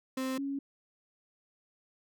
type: tone pair in turn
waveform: 35% pulse / sine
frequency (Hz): 261.6 / 277.2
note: C4 / C#4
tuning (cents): 0 / 0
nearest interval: minor second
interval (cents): 100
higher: second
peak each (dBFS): -30 / -32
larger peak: first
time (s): 0.17-0.38 / 0.38-0.59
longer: neither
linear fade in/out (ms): 5
effects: none